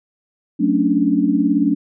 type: chord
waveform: sine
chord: D major seventh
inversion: first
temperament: just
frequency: 183.54 / 220.2 / 275.3 / 293.7 Hz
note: F#3 / A3 / C#4 / D4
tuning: -14 / +2 / -12 / 0 cents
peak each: -22 / -20 / -18 / -17 dBFS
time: 0.59-1.75 s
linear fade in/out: 20 ms
effects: none